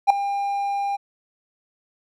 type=tone with ADSR envelope; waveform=triangle; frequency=801 Hz; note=G5; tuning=37 cents sharp; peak=-5 dBFS; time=0.07-0.97 s; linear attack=32 ms; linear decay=3 ms; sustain=-15 dB; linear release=19 ms; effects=none